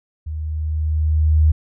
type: tone with level ramp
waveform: sine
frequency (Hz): 77.5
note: D#2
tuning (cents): -6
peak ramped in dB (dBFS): -24 to -9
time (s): 0.26-1.52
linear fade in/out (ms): 10
effects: none